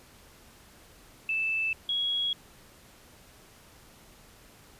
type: tone pair in turn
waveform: sine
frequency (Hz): 2637 / 3322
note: E7 / G#7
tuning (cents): 0 / 0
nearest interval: major third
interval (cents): 400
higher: second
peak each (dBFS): -26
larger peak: neither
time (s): 1.29-1.73 / 1.89-2.33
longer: neither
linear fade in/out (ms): 2
effects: pink hiss -55 dBFS RMS until 4.79 s + resampled to 32000 Hz